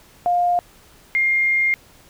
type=tone pair in turn; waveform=sine; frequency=706 / 2120 Hz; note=F5 / C7; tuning=+19 / +22 cents; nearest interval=octave + perfect fifth; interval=1903 cents; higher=second; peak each=-15 dBFS; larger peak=neither; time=0.26-0.59 / 1.15-1.74 s; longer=second; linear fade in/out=0 ms; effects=pink hiss -50 dBFS RMS until 2.09 s